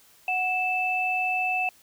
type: tone pair together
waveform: sine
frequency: 740 / 2637 Hz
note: F#5 / E7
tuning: 0 / 0 cents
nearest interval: octave + minor seventh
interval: 2200 cents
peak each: -27 / -25 dBFS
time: 0.28-1.69 s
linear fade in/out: 2 ms
effects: white hiss -57 dBFS RMS until 1.82 s